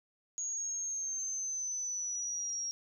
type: linear sweep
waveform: sine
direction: down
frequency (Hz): 6680 to 5610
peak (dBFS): -34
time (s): 0.38-2.71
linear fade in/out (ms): 0
effects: 12-bit